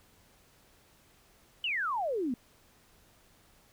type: exponential sweep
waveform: sine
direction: down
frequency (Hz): 3081 to 228.6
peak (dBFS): -29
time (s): 1.64-2.34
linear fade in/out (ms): 2
effects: pink hiss -63 dBFS RMS until 3.72 s